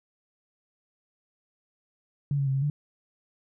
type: tone with pitch steps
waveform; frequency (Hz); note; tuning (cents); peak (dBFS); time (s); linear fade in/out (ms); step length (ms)
sine; 142.4 / 138.8 / 134.1 / 135.9 / 146.4; C#3 / C#3 / C3 / C#3 / D3; +47 / +3 / +43 / -34 / -5; -23; 2.31-2.7; 2; 78
effects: none